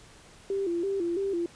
sine tone with vibrato, 366.8 Hz, F#4, 15 cents flat, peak -26 dBFS, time 0.5-1.46 s, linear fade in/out 2 ms, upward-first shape square, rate 3 Hz, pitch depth 120 cents each way, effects pink hiss -53 dBFS RMS until 1.55 s + resampled to 22050 Hz

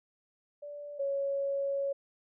sine tone pair in turn, 582 / 555.3 Hz, D5 / C#5, -16 / +3 cents, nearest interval minor second, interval 81 cents, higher first, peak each -40 / -29 dBFS, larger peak second, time 0.62-0.99 / 0.99-1.93 s, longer second, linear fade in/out 10 ms, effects none

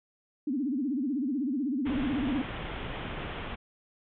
sine tone with vibrato, 270 Hz, C#4, 45 cents flat, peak -27 dBFS, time 0.47-2.42 s, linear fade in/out 5 ms, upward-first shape sine, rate 16 Hz, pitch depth 210 cents each way
pink low-pass noise, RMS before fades -37 dBFS, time 1.85-3.56 s, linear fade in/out 20 ms, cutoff 3500 Hz, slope 96 dB/octave
effects none

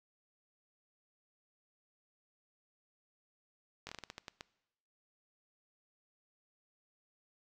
slowing click train, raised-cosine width 0.2 ms, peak -26 dBFS, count 10, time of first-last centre 3.87-4.409 s, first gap 20 ms, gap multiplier 1.26, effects noise-tail reverb RT60 0.9 s tail -21 dB re dry

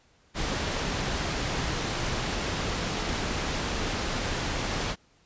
pink low-pass noise, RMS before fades -30 dBFS, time 0.34-4.96 s, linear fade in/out 50 ms, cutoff 6700 Hz, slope 12 dB/octave, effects pink hiss -63 dBFS RMS until 5.25 s + resampled to 16000 Hz

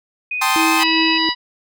sine tone with pitch glide, 2489 to 2577 Hz, D#7 to E7, 0 to -40 cents, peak -20 dBFS, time 0.31-1.18 s, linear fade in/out 5 ms, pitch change +60 cents, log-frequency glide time 0.56-0.71 s
sawtooth chord, A half-diminished seventh, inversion third, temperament equal, 784 / 880 / 1046.5 / 1244.5 Hz, G5 / A5 / C6 / Eb6, 0 / 0 / 0 / 0 cents, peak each -18 / -18 / -15 / -18 dBFS, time 0.41-0.84 s, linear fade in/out 10 ms
triangle tone with tremolo, 323.2 Hz, E4, 34 cents flat, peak -15 dBFS, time 0.56-1.29 s, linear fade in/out 0 ms, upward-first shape sine, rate 2.7 Hz, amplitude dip 45%
harmonic tone, 978 Hz, B5, 17 cents flat, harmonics 1 / 2 / 3 / 4 / 5, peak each -22 / -22 / -22 / -22 / -22 dBFS, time 0.78-1.35 s, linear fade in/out 50 ms
effects none

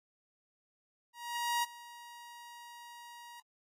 sawtooth tone with ADSR envelope, 950 Hz, A#5, 33 cents sharp, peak -25 dBFS, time 1.13-3.4 s, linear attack 500 ms, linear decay 23 ms, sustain -20 dB, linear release 3 ms, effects AAC 48 kbps

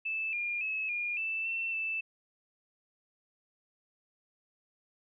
sine tone with pitch steps, 2630 / 2412 / 2585 / 2422 / 2647 / 2690 / 2643 Hz, E7 / D7 / E7 / D#7 / E7 / E7 / E7, -5 / +46 / -34 / -47 / +7 / +34 / +4 cents, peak -31 dBFS, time 0.05-2.01 s, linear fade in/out 10 ms, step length 280 ms, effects none

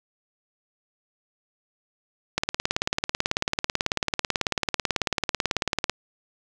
click train, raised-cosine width 0.2 ms, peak -5 dBFS, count 65, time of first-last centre 2.38-5.896 s, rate 18.2 Hz, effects none

